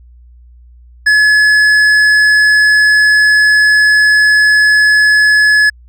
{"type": "tone with hard clipping", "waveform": "triangle", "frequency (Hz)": 1704, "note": "G#6", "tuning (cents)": 44, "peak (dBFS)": -7, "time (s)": [1.06, 5.7], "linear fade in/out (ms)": 10, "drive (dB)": 11, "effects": ["added 60 Hz sine -37 dBFS peak until 5.88 s"]}